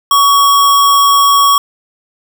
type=tone with sample-and-hold; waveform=sine; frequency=1127 Hz; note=C#6; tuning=28 cents sharp; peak=-5 dBFS; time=0.11-1.58 s; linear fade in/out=2 ms; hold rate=4410 Hz; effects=none

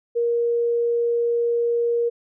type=tone; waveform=sine; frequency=471.2 Hz; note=A#4; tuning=19 cents sharp; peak=-18 dBFS; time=0.15-2.1 s; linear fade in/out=20 ms; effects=none

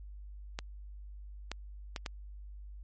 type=clicks; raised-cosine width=0.2 ms; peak=-19 dBFS; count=4; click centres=0.589 / 1.516 / 1.962 / 2.062 s; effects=added 50 Hz sine -44 dBFS peak until 2.83 s + MP3 32 kbps

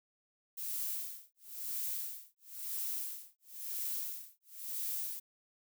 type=noise with tremolo; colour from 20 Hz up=violet; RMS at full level=-37 dBFS; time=0.57-5.2 s; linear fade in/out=10 ms; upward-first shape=sine; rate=0.98 Hz; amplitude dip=100%; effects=none

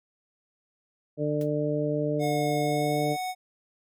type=harmonic tone; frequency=149 Hz; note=D3; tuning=25 cents sharp; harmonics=1 / 2 / 3 / 4; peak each=-30 / -30 / -30 / -30 dBFS; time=1.17-3.17 s; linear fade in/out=50 ms
type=noise with exponential decay; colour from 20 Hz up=white; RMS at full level=-43 dBFS; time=1.41-1.5 s; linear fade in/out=2 ms; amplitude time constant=18 ms
type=tone with pitch glide; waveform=square; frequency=724 to 738.8 Hz; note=F#5 to F#5; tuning=-38 to -3 cents; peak=-30 dBFS; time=2.19-3.35 s; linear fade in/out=50 ms; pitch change=+35 cents; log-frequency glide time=2.61-3.16 s
effects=none

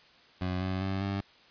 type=tone with pitch steps; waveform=20% pulse; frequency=91.4 / 93.75 / 96.17 / 98.64 Hz; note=F#2 / F#2 / G2 / G2; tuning=-21 / +23 / -33 / +11 cents; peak=-25 dBFS; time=0.41-1.21 s; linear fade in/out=5 ms; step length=200 ms; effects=white hiss -58 dBFS RMS until 1.5 s + resampled to 11025 Hz

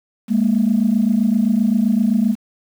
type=tone pair together; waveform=sine; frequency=205.4 / 233.1 Hz; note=G#3 / A#3; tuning=-19 / 0 cents; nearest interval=major second; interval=219 cents; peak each=-15 dBFS; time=0.28-2.36 s; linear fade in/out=50 ms; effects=tanh soft clip ceiling -7 dBFS + 7-bit

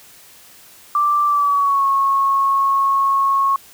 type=tone with pitch glide; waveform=sine; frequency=1174.7 to 1096 Hz; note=D6 to C#6; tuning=0 to -20 cents; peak=-13 dBFS; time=0.95-3.56 s; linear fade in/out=2 ms; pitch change=-120 cents; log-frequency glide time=1.26-1.86 s; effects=white hiss -45 dBFS RMS until 3.73 s

